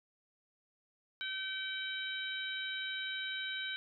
harmonic tone, 768 Hz, G5, 36 cents flat, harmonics 2 / 3 / 4 / 5, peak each -40 / -45 / -43 / -42 dBFS, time 1.21-3.76 s, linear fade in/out 0 ms, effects none

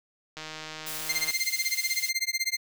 click train, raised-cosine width 0.2 ms, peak -21 dBFS, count 147, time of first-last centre 0.37-1.306 s, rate 156 Hz
white high-pass noise, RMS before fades -36 dBFS, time 0.86-2.1 s, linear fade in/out 10 ms, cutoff 3200 Hz, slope 12 dB/octave
20% pulse tone with tremolo, 2096 Hz, C7, 2 cents sharp, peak -18 dBFS, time 1.09-2.57 s, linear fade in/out 5 ms, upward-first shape sine, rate 16 Hz, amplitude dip 100%
effects none

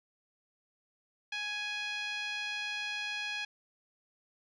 10% pulse tone with band-pass filter, 833 Hz, G#5, 5 cents sharp, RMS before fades -37 dBFS, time 1.32-3.45 s, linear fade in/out 5 ms, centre 2400 Hz, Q 1.3, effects resampled to 24000 Hz

